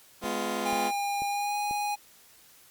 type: chord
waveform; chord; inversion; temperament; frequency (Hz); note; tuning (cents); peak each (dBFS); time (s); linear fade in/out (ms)
15% pulse; F diminished; first; just; 209.5 / 251.4 / 349.2; Ab3 / Cb4 / F4; +15 / +31 / 0; -27; 0.21-0.92; 50
type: click train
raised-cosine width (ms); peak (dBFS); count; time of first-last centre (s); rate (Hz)
2; -28; 4; 0.24-1.711; 2.04
type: tone with pitch glide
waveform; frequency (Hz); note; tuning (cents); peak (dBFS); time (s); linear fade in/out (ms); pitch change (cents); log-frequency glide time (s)
square; 808 to 825.9; G#5 to G#5; -48 to -10; -28; 0.65-1.96; 20; +38; 1.25-1.57
effects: white hiss -56 dBFS RMS until 2.7 s + MP3 96 kbps